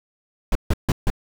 brown noise bursts, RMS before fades -17 dBFS, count 4, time 0.52-1.102 s, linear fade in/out 2 ms, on 33 ms, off 150 ms, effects none

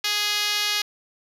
5% pulse tone with band-pass filter, 415.3 Hz, G#4, in tune, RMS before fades -24 dBFS, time 0.04-0.82 s, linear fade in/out 5 ms, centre 4600 Hz, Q 0.66, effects none

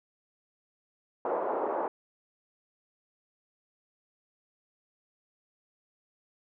pink band-pass noise, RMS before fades -31 dBFS, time 1.25-1.88 s, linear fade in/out 2 ms, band 400 to 980 Hz, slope 24 dB/octave, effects none

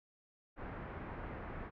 pink low-pass noise, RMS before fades -45 dBFS, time 0.56-1.71 s, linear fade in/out 50 ms, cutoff 1900 Hz, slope 24 dB/octave, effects none

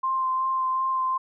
sine tone with vibrato, 1046.5 Hz, C6, in tune, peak -22 dBFS, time 0.03-1.18 s, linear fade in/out 10 ms, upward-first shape sine, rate 2.7 Hz, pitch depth 13 cents each way, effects none

